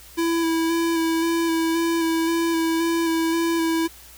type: tone with vibrato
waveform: square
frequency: 330.5 Hz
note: E4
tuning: 5 cents sharp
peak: -20 dBFS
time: 0.17-3.88 s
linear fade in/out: 20 ms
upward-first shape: square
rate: 1.9 Hz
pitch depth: 16 cents each way
effects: added 60 Hz sine -50 dBFS peak until 4.17 s + white hiss -46 dBFS RMS until 4.17 s